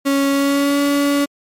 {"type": "tone with pitch glide", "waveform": "35% pulse", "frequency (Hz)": [277.2, 284.5], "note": ["C#4", "C#4"], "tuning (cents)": [0, 45], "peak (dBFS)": -12, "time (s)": [0.05, 1.26], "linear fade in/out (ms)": 20, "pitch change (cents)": 45, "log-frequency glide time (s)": [0.29, 0.81], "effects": ["MP3 64 kbps"]}